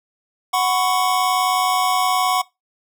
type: chord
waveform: square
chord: F# suspended fourth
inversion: none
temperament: equal with one note detuned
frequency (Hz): 740 / 1009.7 / 1108.7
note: F#5 / B5 / C#6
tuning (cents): 0 / +38 / 0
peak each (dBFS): -20 / -24 / -21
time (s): 0.53-2.42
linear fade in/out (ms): 10
effects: noise-tail reverb RT60 0.2 s tail -21 dB re dry